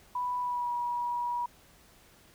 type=tone with pitch glide; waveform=sine; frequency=987.8 to 964.1 Hz; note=B5 to B5; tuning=0 to -42 cents; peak=-29 dBFS; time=0.15-1.46 s; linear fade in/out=5 ms; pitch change=-42 cents; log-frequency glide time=0.4-0.71 s; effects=pink hiss -59 dBFS RMS until 2.34 s